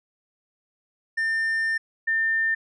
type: tone pair in turn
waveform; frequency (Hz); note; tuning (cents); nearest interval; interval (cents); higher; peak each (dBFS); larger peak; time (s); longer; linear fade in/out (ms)
triangle / sine; 1800 / 1800; A6 / A6; +39 / +39; unison; 0; neither; -20; neither; 1.17-1.78 / 2.07-2.55; first; 10
effects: resampled to 22050 Hz